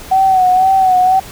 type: tone with vibrato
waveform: sine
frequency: 751 Hz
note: F#5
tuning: 26 cents sharp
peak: -7 dBFS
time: 0.11-1.2 s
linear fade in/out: 10 ms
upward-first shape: sine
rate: 2 Hz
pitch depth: 47 cents each way
effects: pink hiss -33 dBFS RMS until 1.31 s